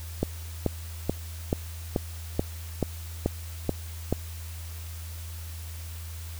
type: click train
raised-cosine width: 2 ms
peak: -10 dBFS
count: 10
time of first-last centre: 0.23-4.126 s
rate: 2.31 Hz
effects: added 82 Hz sine -36 dBFS peak until 6.39 s + white hiss -46 dBFS RMS until 6.39 s